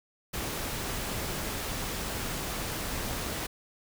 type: noise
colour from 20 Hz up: pink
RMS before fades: -34 dBFS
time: 0.33-3.47 s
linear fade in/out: 10 ms
effects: none